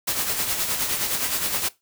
white noise with tremolo, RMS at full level -23 dBFS, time 0.07-1.69 s, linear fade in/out 10 ms, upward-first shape sine, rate 9.6 Hz, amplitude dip 50%, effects noise-tail reverb RT60 0.2 s tail -19 dB re dry

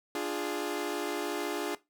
sawtooth chord, D diminished, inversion none, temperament equal with one note detuned, 296.2 / 349.2 / 415.3 Hz, D4 / F4 / Ab4, +15 / 0 / 0 cents, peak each -32 dBFS, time 0.15-1.75 s, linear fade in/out 2 ms, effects noise-tail reverb RT60 0.2 s tail -18 dB re dry

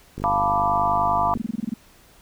click train, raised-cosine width 3 ms, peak -19 dBFS, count 61, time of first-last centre 0.18-1.373 s, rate 50.3 Hz
sine chord, B half-diminished seventh, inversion second, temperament equal, 698.5 / 880 / 987.8 / 1174.7 Hz, F5 / A5 / B5 / D6, 0 / 0 / 0 / 0 cents, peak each -23 / -25 / -23 / -24 dBFS, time 0.24-1.34 s, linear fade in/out 0 ms
sine tone bursts, 222.2 Hz, A3, 17 cents sharp, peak -21 dBFS, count 9, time 1.35-1.74 s, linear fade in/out 5 ms, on 22 ms, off 24 ms
effects pink hiss -53 dBFS RMS until 2.21 s

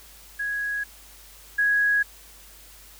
sine tone pair in turn, 1661.2 / 1661.2 Hz, G#6 / G#6, 0 / 0 cents, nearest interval unison, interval 0 cents, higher neither, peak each -25 / -18 dBFS, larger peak second, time 0.39-0.84 / 1.58-2.03 s, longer neither, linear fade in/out 10 ms, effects added 50 Hz sine -52 dBFS peak until 2.99 s + white hiss -49 dBFS RMS until 2.99 s

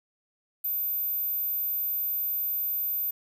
sine tone, 13730 Hz, A9, 44 cents flat, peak -24 dBFS, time 0.64-3.11 s, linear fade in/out 10 ms, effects tanh soft clip ceiling -25 dBFS + 9-bit

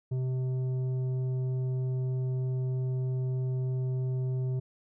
sine tone with tanh clipping, 128.8 Hz, C3, 27 cents flat, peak -29 dBFS, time 0.11-4.6 s, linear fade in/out 10 ms, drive 8 dB, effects none

